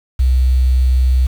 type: tone with quantisation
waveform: sine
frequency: 63.8 Hz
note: C2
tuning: 43 cents flat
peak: -9 dBFS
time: 0.19-1.27 s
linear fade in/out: 10 ms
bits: 6
effects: none